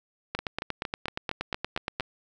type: two click trains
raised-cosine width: 0.3 ms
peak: -13 / -15 dBFS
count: 15 / 8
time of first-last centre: 0.35-1.999 / 0.39-2.007 s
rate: 8.49 / 4.33 Hz
effects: none